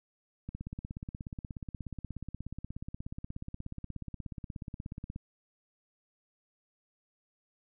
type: click train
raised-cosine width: 5 ms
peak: -27 dBFS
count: 79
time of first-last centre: 0.49-5.161 s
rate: 16.7 Hz
effects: none